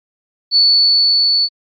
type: tone with level ramp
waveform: sine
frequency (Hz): 4454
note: C#8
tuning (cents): +7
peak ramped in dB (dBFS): -7 to -11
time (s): 0.51-1.49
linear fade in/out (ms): 50
effects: Opus 48 kbps